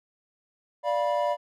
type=chord; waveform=triangle; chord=B diminished; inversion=first; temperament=equal with one note detuned; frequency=587.3 / 698.5 / 975.9 Hz; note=D5 / F5 / B5; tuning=0 / 0 / -21 cents; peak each=-24 / -27 / -27 dBFS; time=0.83-1.37 s; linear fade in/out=50 ms; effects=none